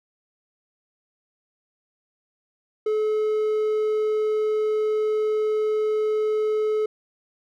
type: tone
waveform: triangle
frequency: 429.6 Hz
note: A4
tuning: 41 cents flat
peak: -18 dBFS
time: 2.86-6.86 s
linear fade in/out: 5 ms
effects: none